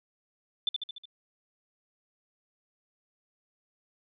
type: tone with echo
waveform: sine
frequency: 3520 Hz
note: A7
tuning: in tune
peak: -24 dBFS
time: 0.67-0.69 s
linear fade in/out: 2 ms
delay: 73 ms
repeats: 5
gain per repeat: -4 dB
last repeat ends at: 1.055 s
effects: none